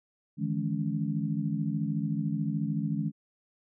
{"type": "tone cluster", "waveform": "sine", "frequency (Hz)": [151.7, 165.4, 210.4, 279.4], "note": ["D#3", "E3", "G#3", "C#4"], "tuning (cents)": [-44, 6, 23, 14], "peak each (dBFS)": [-32, -33, -32, -36], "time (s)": [0.37, 3.12], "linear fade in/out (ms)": 50, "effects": []}